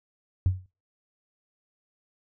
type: tone with exponential decay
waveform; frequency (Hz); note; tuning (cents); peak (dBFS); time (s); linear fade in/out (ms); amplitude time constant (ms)
sine; 92.5; F#2; 0; -15; 0.46-0.66; 0; 43
effects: noise-tail reverb RT60 0.3 s tail -18 dB re dry + tanh soft clip ceiling -14 dBFS